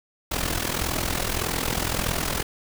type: noise with amplitude modulation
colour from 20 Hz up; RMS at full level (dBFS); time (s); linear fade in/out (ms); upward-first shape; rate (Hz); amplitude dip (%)
pink; -23; 0.31-2.43; 10; sine; 41.7; 75
effects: none